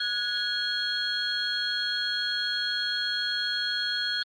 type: tone cluster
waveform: sine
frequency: 1463 / 1666 / 3296 / 4273 Hz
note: F#6 / G#6 / G#7 / C8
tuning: -20 / +5 / -14 / +36 cents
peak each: -31 / -34 / -30 / -30 dBFS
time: 0-4.23 s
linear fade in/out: 5 ms
effects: tanh soft clip ceiling -18 dBFS + Opus 24 kbps